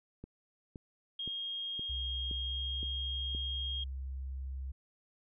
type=click train; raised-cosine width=3 ms; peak=-32 dBFS; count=7; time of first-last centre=0.24-3.349 s; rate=1.93 Hz
type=tone; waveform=sine; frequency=3245 Hz; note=G#7; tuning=41 cents flat; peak=-36 dBFS; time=1.19-3.84 s; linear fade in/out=5 ms
type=tone with pitch glide; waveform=sine; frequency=63.9 to 66.34 Hz; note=C2 to C2; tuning=-40 to +25 cents; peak=-37 dBFS; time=1.89-4.72 s; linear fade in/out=10 ms; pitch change=+65 cents; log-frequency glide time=2.42-2.61 s
effects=none